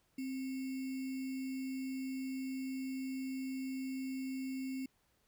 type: tone with sample-and-hold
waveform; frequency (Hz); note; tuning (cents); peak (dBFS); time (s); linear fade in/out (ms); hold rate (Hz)
sine; 263.1; C4; +10; -37; 0.18-4.86; 5; 2450
effects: pink hiss -75 dBFS RMS until 5.27 s